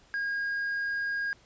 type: tone with tanh clipping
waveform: sine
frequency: 1629 Hz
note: G#6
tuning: 34 cents flat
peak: -29 dBFS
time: 0.14-1.33 s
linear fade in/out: 0 ms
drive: 2 dB
effects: pink hiss -60 dBFS RMS until 1.45 s + resampled to 16000 Hz